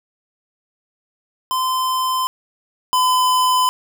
square tone pair in turn, 1030 / 1012.9 Hz, C6 / B5, -28 / +43 cents, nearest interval unison, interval 29 cents, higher first, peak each -18 / -14 dBFS, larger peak second, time 1.51-2.27 / 2.93-3.69 s, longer neither, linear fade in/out 0 ms, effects none

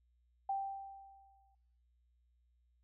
sine tone with exponential decay, 784 Hz, G5, in tune, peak -32 dBFS, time 0.49-1.55 s, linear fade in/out 5 ms, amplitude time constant 230 ms, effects noise-tail reverb RT60 0.9 s tail -24 dB re dry + added 60 Hz sine -70 dBFS peak until 2.83 s

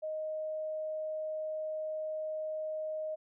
sine tone, 623 Hz, D#5, 2 cents sharp, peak -34 dBFS, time 0.02-3.16 s, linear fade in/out 20 ms, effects none

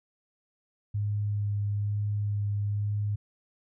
sine tone with vibrato, 103 Hz, G#2, 14 cents flat, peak -26 dBFS, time 0.94-3.16 s, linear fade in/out 10 ms, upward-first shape sine, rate 1.1 Hz, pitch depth 11 cents each way, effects none

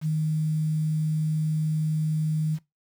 sine tone with quantisation, 155.56 Hz, D#3, in tune, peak -22 dBFS, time 0.01-2.59 s, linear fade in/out 50 ms, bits 8, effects noise-tail reverb RT60 0.2 s tail -20 dB re dry

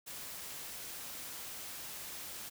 white noise, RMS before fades -45 dBFS, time 0.06-2.5 s, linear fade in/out 20 ms, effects none

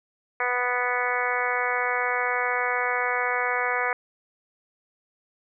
harmonic tone, 246.9 Hz, B3, in tune, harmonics 2 / 3 / 4 / 5 / 6 / 7 / 8 / 9, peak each -31 / -31 / -31 / -31 / -31 / -31 / -31 / -31 dBFS, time 0.4-3.93 s, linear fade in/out 2 ms, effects none

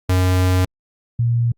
square / sine tone pair in turn, 91.9 / 118.06 Hz, F#2 / A#2, -11 / +22 cents, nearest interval major third, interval 433 cents, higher second, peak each -14 / -14 dBFS, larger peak neither, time 0.09-0.65 / 1.19-1.52 s, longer first, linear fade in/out 5 ms, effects Opus 48 kbps

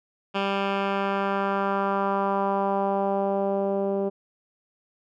10% pulse tone with low-pass filter sweep, 197.2 Hz, G3, 11 cents sharp, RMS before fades -25 dBFS, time 0.34-4.1 s, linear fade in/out 20 ms, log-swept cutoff 2800 to 470 Hz, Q 1.8, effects none

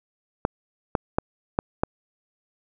clicks, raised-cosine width 1 ms, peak -6 dBFS, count 5, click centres 0.451 / 0.952 / 1.185 / 1.589 / 1.835 s, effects none

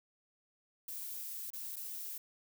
violet noise with dropouts, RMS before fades -43 dBFS, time 0.88-2.18 s, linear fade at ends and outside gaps 5 ms, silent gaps 1.504-1.532 / 1.76-1.764 s, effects none

